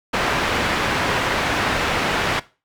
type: low-pass noise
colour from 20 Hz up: white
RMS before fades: -21 dBFS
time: 0.13-2.4 s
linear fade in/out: 10 ms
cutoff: 2000 Hz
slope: 12 dB/octave
effects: noise-tail reverb RT60 0.3 s tail -18 dB re dry